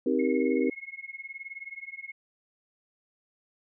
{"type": "chord", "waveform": "sine", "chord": "C minor seventh", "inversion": "none", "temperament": "just", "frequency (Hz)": [261.6, 314, 392.4, 470.9], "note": ["C4", "Eb4", "G4", "Bb4"], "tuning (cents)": [0, 16, 2, 18], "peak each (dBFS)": [-27, -29, -29, -29], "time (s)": [0.06, 0.7], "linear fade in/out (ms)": 5}
{"type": "tone with tremolo", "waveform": "sine", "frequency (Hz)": 2171, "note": "C#7", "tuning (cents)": -37, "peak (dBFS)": -34, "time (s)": [0.19, 2.12], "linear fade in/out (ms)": 5, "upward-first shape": "triangle", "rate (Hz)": 19, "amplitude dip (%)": 100}
{"effects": []}